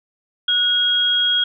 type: tone pair together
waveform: sine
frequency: 1464 / 3280 Hz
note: F#6 / G#7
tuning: -19 / -22 cents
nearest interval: octave + major second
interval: 1397 cents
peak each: -23 / -15 dBFS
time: 0.48-1.44 s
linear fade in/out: 5 ms
effects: none